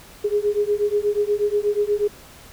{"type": "beating tone pair", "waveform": "sine", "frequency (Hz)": [409.9, 418.2], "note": ["G#4", "G#4"], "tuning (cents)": [-23, 12], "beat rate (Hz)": 8.3, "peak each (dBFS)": -21, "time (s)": [0.24, 2.08], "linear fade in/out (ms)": 10, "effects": ["pink hiss -45 dBFS RMS until 2.52 s"]}